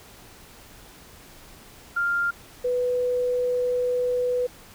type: tone pair in turn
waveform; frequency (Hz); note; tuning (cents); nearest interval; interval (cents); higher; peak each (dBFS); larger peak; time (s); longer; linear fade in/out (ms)
sine; 1396.9 / 495.1; F6 / B4; 0 / +4; octave + tritone; 1796; first; -21; neither; 1.96-2.31 / 2.64-4.47; second; 10
effects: pink hiss -48 dBFS RMS until 4.74 s